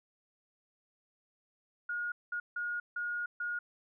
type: tone bursts at uneven times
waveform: sine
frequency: 1435 Hz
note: F6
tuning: 47 cents sharp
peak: -33 dBFS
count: 5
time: 1.89-2.12 / 2.32-2.4 / 2.56-2.8 / 2.96-3.26 / 3.4-3.59 s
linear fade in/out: 5 ms
effects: none